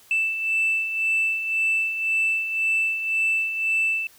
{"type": "beating tone pair", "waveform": "sine", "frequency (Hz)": [2647, 2648.9], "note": ["E7", "E7"], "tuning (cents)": [7, 8], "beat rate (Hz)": 1.9, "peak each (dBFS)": [-27, -20], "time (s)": [0.11, 4.07], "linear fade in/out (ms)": 2, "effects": ["tanh soft clip ceiling -16 dBFS", "white hiss -53 dBFS RMS until 4.18 s"]}